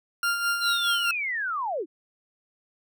40% pulse tone with tremolo, 1396.9 Hz, F6, in tune, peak -21 dBFS, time 0.23-1.11 s, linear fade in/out 2 ms, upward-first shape sine, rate 4.8 Hz, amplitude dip 50%
sine linear sweep, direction down, 4233 to 277.2 Hz, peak -26 dBFS, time 0.59-1.86 s, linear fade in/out 50 ms
effects none

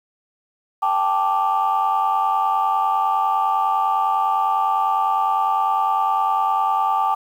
sine chord, G suspended second, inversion none, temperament equal with one note detuned, 784 / 873.9 / 1174.7 Hz, G5 / A5 / D6, 0 / -12 / 0 cents, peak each -20 dBFS, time 0.82-7.15 s, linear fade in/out 10 ms, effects tanh soft clip ceiling -10 dBFS + 8-bit

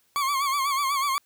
40% pulse tone with vibrato, 1108.7 Hz, C#6, in tune, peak -22 dBFS, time 0.16-1.18 s, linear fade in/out 0 ms, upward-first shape sine, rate 8.1 Hz, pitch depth 83 cents each way, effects white hiss -66 dBFS RMS until 1.25 s

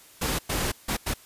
pink noise bursts at uneven times, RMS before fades -27 dBFS, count 4, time 0.21-0.39 / 0.49-0.72 / 0.88-0.97 / 1.06-1.14 s, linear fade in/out 10 ms, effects white hiss -52 dBFS RMS until 1.25 s + resampled to 32000 Hz

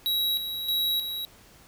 square tone with tremolo, 3867 Hz, B7, 37 cents flat, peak -24 dBFS, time 0.06-1.25 s, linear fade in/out 0 ms, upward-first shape square, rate 1.6 Hz, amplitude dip 55%, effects pink hiss -54 dBFS RMS until 1.67 s

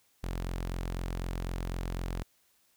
sawtooth tone, 43.98 Hz, F1, 13 cents sharp, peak -29 dBFS, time 0.23-2.23 s, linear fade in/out 10 ms, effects white hiss -69 dBFS RMS until 2.76 s

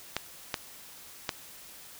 clicks, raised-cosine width 0.2 ms, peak -11 dBFS, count 3, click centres 0.166 / 0.542 / 1.292 s, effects white hiss -49 dBFS RMS until 1.99 s

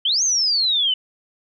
sine exponential two-way sweep, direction up then down, 2960 to 6520 to 2960 Hz, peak -16 dBFS, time 0.05-0.94 s, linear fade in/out 5 ms, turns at 0.23 s, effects none

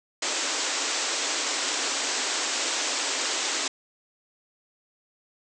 white band-pass noise, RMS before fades -28 dBFS, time 0.22-3.68 s, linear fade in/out 5 ms, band 250 to 8000 Hz, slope 96 dB/octave, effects none

